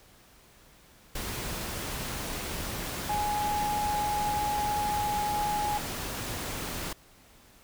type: tone in noise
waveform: sine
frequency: 834 Hz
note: G#5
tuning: 7 cents sharp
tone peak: -27 dBFS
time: 3.09-5.78 s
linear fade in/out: 5 ms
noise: pink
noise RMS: -35 dBFS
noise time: 1.15-6.93 s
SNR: +5 dB
effects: pink hiss -57 dBFS RMS until 7.63 s